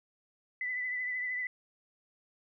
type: tone with vibrato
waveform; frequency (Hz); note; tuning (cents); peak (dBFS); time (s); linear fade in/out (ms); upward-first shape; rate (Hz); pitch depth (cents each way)
sine; 1998; B6; +20; -32; 0.61-1.47; 2; triangle; 13; 36
effects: none